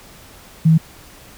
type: tone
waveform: sine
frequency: 160.6 Hz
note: E3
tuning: 45 cents flat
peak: -8 dBFS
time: 0.65-0.78 s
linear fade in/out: 10 ms
effects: pink hiss -43 dBFS RMS until 1.37 s